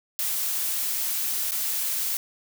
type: noise with dropouts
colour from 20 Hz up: blue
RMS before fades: -27 dBFS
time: 0.19-2.17 s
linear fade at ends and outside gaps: 0 ms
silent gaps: 1.509-1.519 s
effects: none